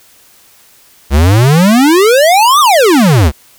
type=exponential two-way sweep; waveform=square; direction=up then down; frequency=65.41 to 1244.5 to 65.41 Hz; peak=-5 dBFS; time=1.1-3.32 s; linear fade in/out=50 ms; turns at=2.6 s; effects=white hiss -44 dBFS RMS until 3.58 s